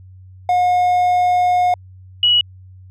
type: tone pair in turn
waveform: triangle / sine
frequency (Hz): 720 / 2923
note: F#5 / F#7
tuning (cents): -47 / -22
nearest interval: 2 octaves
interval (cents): 2425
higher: second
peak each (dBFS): -10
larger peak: neither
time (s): 0.49-1.74 / 2.23-2.41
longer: first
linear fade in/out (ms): 2
effects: added 93 Hz sine -38 dBFS peak until 2.9 s